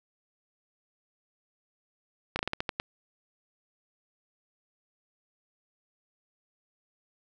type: slowing click train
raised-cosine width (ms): 0.3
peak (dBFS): -13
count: 8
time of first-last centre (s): 2.36-2.799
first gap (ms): 31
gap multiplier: 1.23
effects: none